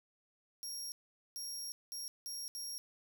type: tone bursts at uneven times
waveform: 25% pulse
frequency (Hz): 5588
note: F8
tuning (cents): 0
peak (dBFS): -36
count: 5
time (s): 0.63-0.92 / 1.36-1.72 / 1.92-2.08 / 2.26-2.48 / 2.55-2.78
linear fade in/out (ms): 0
effects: none